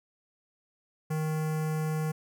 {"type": "tone with notch filter", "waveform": "square", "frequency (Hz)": 156, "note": "D#3", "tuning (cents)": 5, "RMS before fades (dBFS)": -30, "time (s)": [1.1, 2.12], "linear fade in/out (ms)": 10, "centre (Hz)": 3700, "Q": 0.85, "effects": []}